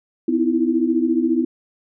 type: tone cluster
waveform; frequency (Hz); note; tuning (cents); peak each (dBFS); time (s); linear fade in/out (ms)
sine; 252.3 / 319.6 / 334; B3 / D#4 / E4; +37 / +47 / +23; -20; 0.28-1.45; 5
effects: none